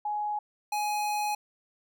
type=tone pair in turn; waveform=sine / square; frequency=837 / 837 Hz; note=G#5 / G#5; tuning=+13 / +13 cents; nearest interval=unison; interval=0 cents; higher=neither; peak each=-28 dBFS; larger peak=neither; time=0.05-0.39 / 0.72-1.35 s; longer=second; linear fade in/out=5 ms; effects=none